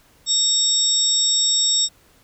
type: tone cluster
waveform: sine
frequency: 3705 / 5440 / 7680 Hz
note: A#7 / F8 / B8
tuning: -11 / -46 / -49 cents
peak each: -20 dBFS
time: 0.26-1.89 s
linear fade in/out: 50 ms
effects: pink hiss -55 dBFS RMS until 2.23 s